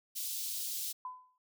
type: high-pass noise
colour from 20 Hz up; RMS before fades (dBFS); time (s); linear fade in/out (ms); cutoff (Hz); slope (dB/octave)
white; -38; 0.15-0.93; 20; 3400; 24
type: tone with exponential decay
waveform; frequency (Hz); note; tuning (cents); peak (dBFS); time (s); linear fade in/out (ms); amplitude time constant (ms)
sine; 1009; B5; +37; -36; 1.05-1.38; 2; 70
effects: none